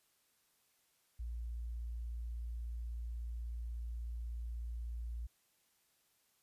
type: tone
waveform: sine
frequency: 58.2 Hz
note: A#1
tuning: 2 cents flat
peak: -39 dBFS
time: 1.19-5.27 s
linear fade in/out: 10 ms
effects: white hiss -75 dBFS RMS until 6.42 s + resampled to 32000 Hz